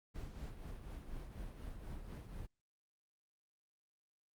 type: noise with tremolo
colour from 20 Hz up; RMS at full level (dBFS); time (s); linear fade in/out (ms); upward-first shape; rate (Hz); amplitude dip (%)
brown; -45; 0.14-2.47; 20; triangle; 4.1; 55
effects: Opus 48 kbps